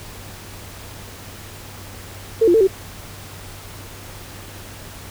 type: tone with pitch steps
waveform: sine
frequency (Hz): 449.9 / 347.4 / 447.1 / 382.8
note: A4 / F4 / A4 / G4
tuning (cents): +39 / -9 / +28 / -41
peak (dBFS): -10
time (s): 2.41-2.674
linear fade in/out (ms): 10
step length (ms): 66
effects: added 97 Hz sine -40 dBFS peak until 5.1 s + pink hiss -38 dBFS RMS until 5.1 s